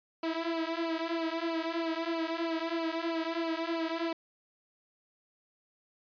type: tone with flanger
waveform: sawtooth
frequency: 329.6 Hz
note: E4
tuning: in tune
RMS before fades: -33 dBFS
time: 0.23-4.13 s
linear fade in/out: 5 ms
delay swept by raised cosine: 0.54 to 3.74 ms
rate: 3.1 Hz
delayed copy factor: -0.9
effects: resampled to 11025 Hz